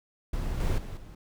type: noise with level steps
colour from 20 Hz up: brown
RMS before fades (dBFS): -31 / -26 / -37 / -44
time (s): 0.33-1.15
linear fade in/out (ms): 5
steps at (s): 0.6 / 0.78 / 0.97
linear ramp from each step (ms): 2
effects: none